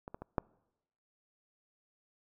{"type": "clicks", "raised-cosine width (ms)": 1, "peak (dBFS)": [-29, -28, -28, -15], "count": 4, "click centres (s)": [0.079, 0.145, 0.22, 0.382], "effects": ["noise-tail reverb RT60 0.9 s tail -26 dB re dry"]}